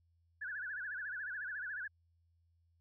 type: tone with vibrato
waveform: sine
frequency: 1590 Hz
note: G6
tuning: 24 cents sharp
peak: -39 dBFS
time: 0.41-1.88 s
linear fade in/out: 10 ms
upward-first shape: sine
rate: 14 Hz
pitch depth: 160 cents each way
effects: added 84 Hz sine -70 dBFS peak until 2.8 s